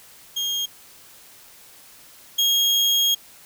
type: tone pair in turn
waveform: 35% pulse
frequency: 3240 / 3266 Hz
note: G#7 / G#7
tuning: -43 / -30 cents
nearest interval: unison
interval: 13 cents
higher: second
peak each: -21 / -15 dBFS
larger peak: second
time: 0.36-0.66 / 2.38-3.15 s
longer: second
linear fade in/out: 10 ms
effects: white hiss -48 dBFS RMS until 3.45 s